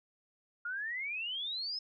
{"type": "exponential sweep", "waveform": "sine", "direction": "up", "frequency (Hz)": [1396.9, 5230], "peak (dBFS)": -35, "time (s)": [0.65, 1.79], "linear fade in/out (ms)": 5, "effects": []}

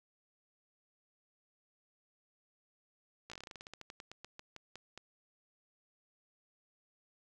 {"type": "slowing click train", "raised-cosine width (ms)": 0.2, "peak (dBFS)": -30, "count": 22, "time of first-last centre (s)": [3.3, 4.976], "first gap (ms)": 16, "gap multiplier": 1.14, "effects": []}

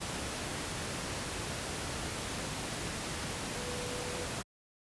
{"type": "tone in noise", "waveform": "sine", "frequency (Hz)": 491.7, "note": "B4", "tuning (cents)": -8, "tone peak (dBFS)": -42, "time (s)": [3.55, 4.27], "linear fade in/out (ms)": 20, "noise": "pink", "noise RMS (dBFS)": -37, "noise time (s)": [0, 4.43], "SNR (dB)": -8, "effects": ["high-pass 60 Hz 12 dB/octave", "resampled to 24000 Hz"]}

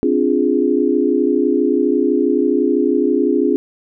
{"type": "chord", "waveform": "sine", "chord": "D half-diminished seventh", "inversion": "third", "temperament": "equal", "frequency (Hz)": [261.6, 293.7, 349.2, 415.3], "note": ["C4", "D4", "F4", "Ab4"], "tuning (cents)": [0, 0, 0, 0], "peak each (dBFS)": -18, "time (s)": [0.03, 3.56], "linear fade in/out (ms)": 0, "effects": []}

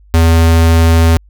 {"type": "tone", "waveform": "square", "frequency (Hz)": 82.41, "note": "E2", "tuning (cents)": 0, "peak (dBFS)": -6, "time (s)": [0.14, 1.17], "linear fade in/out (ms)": 0, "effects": ["added 50 Hz sine -40 dBFS peak until 1.29 s"]}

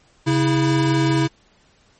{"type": "tone pair together", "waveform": "square", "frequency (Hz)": [136.77, 325.3], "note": ["C#3", "E4"], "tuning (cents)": [-23, -23], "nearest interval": "octave + minor third", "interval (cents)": 1500, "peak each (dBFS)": [-19, -19], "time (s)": [0.26, 1.28], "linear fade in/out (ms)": 20, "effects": ["pink hiss -57 dBFS RMS until 1.99 s", "MP3 32 kbps"]}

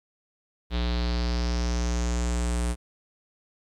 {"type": "tone with low-pass filter sweep", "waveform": "square", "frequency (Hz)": 59.7, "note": "A#1", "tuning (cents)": 42, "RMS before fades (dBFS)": -26, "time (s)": [0.7, 2.76], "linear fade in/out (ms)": 50, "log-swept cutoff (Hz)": [3700, 9200], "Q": 4.2, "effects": ["10-bit"]}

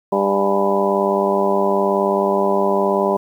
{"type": "harmonic tone with a mistuned harmonic", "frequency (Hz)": 99, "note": "G2", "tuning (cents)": 18, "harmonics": [2, 3, 4, 5, 6, 7, 8, 9, 10], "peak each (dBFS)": [-23, -30, -19, -30, -20, -26, -26, -29, -22], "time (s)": [0.12, 3.17], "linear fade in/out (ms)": 5, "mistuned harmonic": 8, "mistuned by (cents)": 73, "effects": ["8-bit"]}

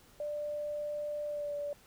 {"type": "tone with pitch glide", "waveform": "sine", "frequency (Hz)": [592, 580.2], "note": ["D5", "D5"], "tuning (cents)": [14, -21], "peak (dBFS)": -34, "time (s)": [0.2, 1.73], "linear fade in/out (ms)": 2, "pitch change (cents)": -35, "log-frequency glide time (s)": [1.27, 1.55], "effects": ["pink hiss -61 dBFS RMS until 1.86 s"]}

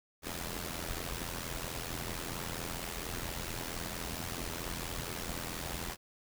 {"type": "noise with amplitude modulation", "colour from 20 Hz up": "pink", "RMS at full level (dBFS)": -36, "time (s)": [0.22, 5.97], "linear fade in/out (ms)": 50, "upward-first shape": "sine", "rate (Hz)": 84.4, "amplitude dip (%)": 75, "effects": []}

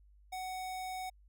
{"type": "tone", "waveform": "square", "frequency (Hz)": 745, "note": "F#5", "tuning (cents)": 12, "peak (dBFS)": -39, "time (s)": [0.32, 1.1], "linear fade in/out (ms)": 10, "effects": ["added 50 Hz sine -59 dBFS peak until 1.28 s"]}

